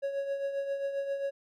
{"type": "tone with tremolo", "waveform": "triangle", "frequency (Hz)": 554.4, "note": "C#5", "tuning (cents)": 0, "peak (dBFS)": -26, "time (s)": [0.02, 1.31], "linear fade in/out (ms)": 20, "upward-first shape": "triangle", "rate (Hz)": 7.5, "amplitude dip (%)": 60, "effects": []}